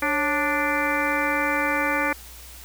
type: harmonic tone with a mistuned harmonic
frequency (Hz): 293.7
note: D4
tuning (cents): 0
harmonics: 1 / 2 / 3 / 4 / 5 / 6 / 7 / 8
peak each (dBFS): -29 / -29 / -29 / -29 / -29 / -29 / -29 / -29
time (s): 0.02-2.13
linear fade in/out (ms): 5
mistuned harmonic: 2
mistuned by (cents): -110
effects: added 60 Hz sine -44 dBFS peak until 2.64 s + white hiss -44 dBFS RMS until 2.64 s